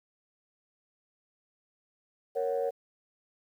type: chord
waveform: sine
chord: F# major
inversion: first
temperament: equal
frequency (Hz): 466.2 / 554.4 / 740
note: A#4 / C#5 / F#5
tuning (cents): 0 / 0 / 0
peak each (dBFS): -30 / -30 / -36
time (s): 2.35-2.71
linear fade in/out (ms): 20
effects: tanh soft clip ceiling -20 dBFS + 10-bit